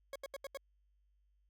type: tone bursts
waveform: 40% pulse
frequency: 550 Hz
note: C#5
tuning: 14 cents flat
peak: -40 dBFS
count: 5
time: 0.13-0.573 s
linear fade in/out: 2 ms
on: 27 ms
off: 77 ms
effects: added 50 Hz sine -70 dBFS peak until 1.49 s